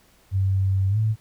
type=tone with pitch glide; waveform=sine; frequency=96.2 to 109.24 Hz; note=G2 to A2; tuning=-32 to -12 cents; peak=-18 dBFS; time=0.31-1.16 s; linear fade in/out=50 ms; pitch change=+220 cents; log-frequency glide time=0.89-0.98 s; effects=pink hiss -58 dBFS RMS until 1.2 s